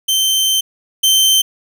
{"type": "tone pair in turn", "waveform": "sawtooth", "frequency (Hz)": [3106, 3106], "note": ["G7", "G7"], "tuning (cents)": [-17, -17], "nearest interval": "unison", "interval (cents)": 0, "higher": "neither", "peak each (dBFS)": [-9, -6], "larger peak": "second", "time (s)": [[0.08, 0.61], [1.03, 1.42]], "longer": "first", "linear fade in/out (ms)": 10, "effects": []}